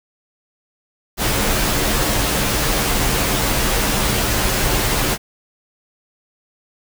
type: noise with comb filter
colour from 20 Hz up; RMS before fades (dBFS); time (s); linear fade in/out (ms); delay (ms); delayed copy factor
pink; -18; 1.17-5.18; 50; 12; -0.6
effects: none